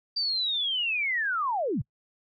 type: linear sweep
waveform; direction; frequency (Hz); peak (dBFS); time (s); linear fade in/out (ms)
sine; down; 4700 to 88.2; -25; 0.16-1.82; 10
effects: noise-tail reverb RT60 0.1 s tail -25 dB re dry